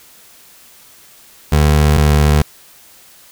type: tone pair in turn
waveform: 25% pulse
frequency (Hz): 74.8 / 74.37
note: D2 / D2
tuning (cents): +32 / +22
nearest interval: unison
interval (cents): 10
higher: first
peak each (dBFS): -5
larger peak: neither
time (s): 1.52-1.97 / 1.97-2.42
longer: neither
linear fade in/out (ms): 5
effects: white hiss -44 dBFS RMS until 3.31 s